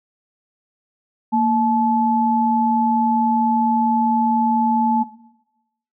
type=tone pair together; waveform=sine; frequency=231.1 / 865 Hz; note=A#3 / A5; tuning=-15 / -30 cents; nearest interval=octave + major seventh; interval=2285 cents; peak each=-17 dBFS; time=1.32-5.04 s; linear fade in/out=20 ms; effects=noise-tail reverb RT60 0.9 s tail -17 dB re dry